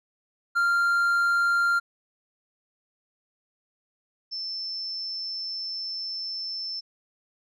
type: tone pair in turn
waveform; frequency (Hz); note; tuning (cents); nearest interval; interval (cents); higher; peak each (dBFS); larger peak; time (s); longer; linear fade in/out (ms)
triangle / sine; 1391 / 5308; F6 / E8; -7 / +11; octave + major seventh; 2318; second; -18 / -30; first; 0.55-1.8 / 4.31-6.81; second; 20
effects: none